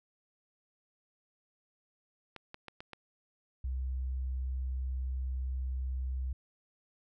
clicks, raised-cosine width 0.3 ms, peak -28 dBFS, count 5, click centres 2.363 / 2.544 / 2.683 / 2.805 / 2.933 s
sine tone, 64.5 Hz, C2, 24 cents flat, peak -32 dBFS, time 3.64-6.33 s, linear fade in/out 5 ms
effects none

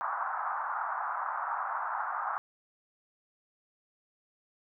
white band-pass noise, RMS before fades -34 dBFS, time 0.01-2.38 s, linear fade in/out 0 ms, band 750 to 1400 Hz, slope 48 dB/octave, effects none

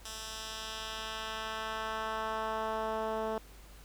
10% pulse tone with band-pass filter sweep, 220 Hz, A3, in tune, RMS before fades -37 dBFS, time 0.05-3.38 s, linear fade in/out 2 ms, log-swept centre 6600 to 510 Hz, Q 0.9, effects added 50 Hz sine -52 dBFS peak until 3.84 s + pink hiss -57 dBFS RMS until 3.84 s

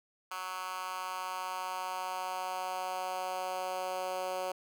10% pulse tone with high-pass filter sweep, 185 Hz, F#3, in tune, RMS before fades -37 dBFS, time 0.31-4.52 s, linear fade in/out 5 ms, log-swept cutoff 1200 to 540 Hz, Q 2.2, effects none

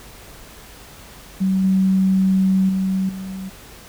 sine tone with level steps, 190 Hz, F#3, 46 cents sharp, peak -15 / -13 / -17 / -27 dBFS, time 1.4-3.5 s, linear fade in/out 20 ms, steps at 1.64 / 2.69 / 3.09 s, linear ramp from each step 2 ms, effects added 50 Hz sine -48 dBFS peak until 3.88 s + pink hiss -42 dBFS RMS until 3.88 s

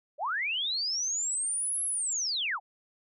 sine linear two-way sweep, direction up then down, 519 to 11175 to 669 Hz, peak -28 dBFS, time 0.18-2.6 s, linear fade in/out 50 ms, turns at 1.84 s, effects none

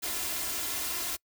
white noise with comb filter, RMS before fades -33 dBFS, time 0.02-1.17 s, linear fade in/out 20 ms, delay 2.9 ms, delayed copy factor +0.7, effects noise-tail reverb RT60 0.1 s tail -26 dB re dry

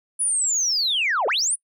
sine linear two-way sweep, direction down then up, 10030 to 389.5 to 10030 Hz, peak -18 dBFS, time 0.19-1.56 s, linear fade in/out 20 ms, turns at 1.27 s, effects noise-tail reverb RT60 0.1 s tail -25 dB re dry + tanh soft clip ceiling -15 dBFS

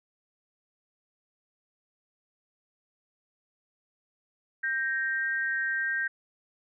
sine tone pair together, 1575.4 / 1864.7 Hz, G6 / A#6, +8 / 0 cents, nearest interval minor third, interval 292 cents, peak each -28 / -31 dBFS, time 4.63-6.08 s, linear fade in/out 10 ms, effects none

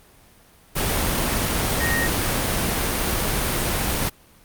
sine tone in noise, 1864.7 Hz, A#6, in tune, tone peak -22 dBFS, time 1.8-2.08 s, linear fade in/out 20 ms, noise pink, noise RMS -22 dBFS, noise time 0.75-4.1 s, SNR -3 dB, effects pink hiss -52 dBFS RMS until 4.44 s + Opus 32 kbps

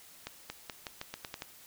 accelerating click train, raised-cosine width 0.2 ms, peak -21 dBFS, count 9, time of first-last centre 0.27-1.421 s, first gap 230 ms, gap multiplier 0.86, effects white hiss -55 dBFS RMS until 1.66 s

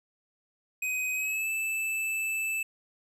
square tone with pitch glide, 2513 to 2633 Hz, D#7 to E7, +17 to -3 cents, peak -29 dBFS, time 0.82-2.63 s, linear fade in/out 5 ms, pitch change +80 cents, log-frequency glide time 1.13-1.49 s, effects none

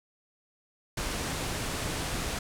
pink low-pass noise, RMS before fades -33 dBFS, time 0.97-2.39 s, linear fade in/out 5 ms, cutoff 11000 Hz, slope 24 dB/octave, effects none

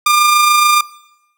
sawtooth tone with amplitude modulation, 1200 Hz, D6, 37 cents sharp, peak -4 dBFS, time 0.06-0.81 s, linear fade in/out 5 ms, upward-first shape sine, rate 27 Hz, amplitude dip 35%, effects noise-tail reverb RT60 0.9 s tail -20 dB re dry

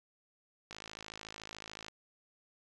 click train, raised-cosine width 0.2 ms, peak -27 dBFS, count 64, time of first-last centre 0.71-1.883 s, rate 53.7 Hz, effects resampled to 24000 Hz

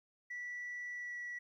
sine tone with pitch glide, 1957 to 1943.5 Hz, B6 to B6, -16 to -28 cents, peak -39 dBFS, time 0.3-1.39 s, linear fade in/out 10 ms, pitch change -12 cents, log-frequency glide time 0.94-1.16 s, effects tanh soft clip ceiling -38 dBFS + 13-bit

